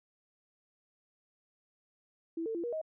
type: tone with pitch steps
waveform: sine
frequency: 329.9 / 448.8 / 340 / 476.8 / 630 Hz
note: E4 / A4 / F4 / A#4 / D#5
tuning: +1 / +34 / -46 / +39 / +21 cents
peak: -33 dBFS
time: 2.37-2.815 s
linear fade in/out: 5 ms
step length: 89 ms
effects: none